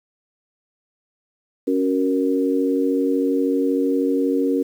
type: chord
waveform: sine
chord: F# major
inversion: second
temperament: equal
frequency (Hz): 277.2 / 370 / 466.2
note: C#4 / F#4 / A#4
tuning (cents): 0 / 0 / 0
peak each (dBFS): -19 / -24 / -22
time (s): 1.67-4.63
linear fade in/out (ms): 10
effects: 8-bit